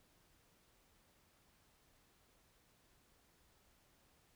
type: silence
effects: pink hiss -72 dBFS RMS until 4.35 s